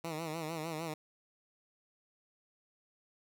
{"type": "tone with vibrato", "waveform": "10% pulse", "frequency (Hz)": 160.5, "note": "E3", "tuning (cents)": -46, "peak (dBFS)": -29, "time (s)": [0.04, 0.94], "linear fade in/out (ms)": 5, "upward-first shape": "sine", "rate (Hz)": 6.6, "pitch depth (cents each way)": 84, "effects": []}